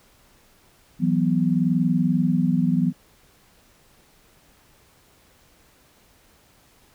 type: chord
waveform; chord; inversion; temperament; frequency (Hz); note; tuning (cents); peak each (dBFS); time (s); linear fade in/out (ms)
sine; E suspended second; none; just; 164.81 / 185.42 / 247.2; E3 / F#3 / B3; 0 / +4 / +2; -22; 0.99-2.93; 50
effects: pink hiss -57 dBFS RMS until 6.94 s